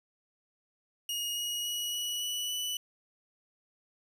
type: tone with pitch steps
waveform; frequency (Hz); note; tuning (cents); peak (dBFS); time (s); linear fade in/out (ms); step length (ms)
sawtooth; 2872 / 2892 / 2912 / 2932 / 2953 / 2973; F7 / F#7 / F#7 / F#7 / F#7 / F#7; +48 / -40 / -28 / -16 / -4 / +8; -29; 1.09-2.77; 2; 280
effects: none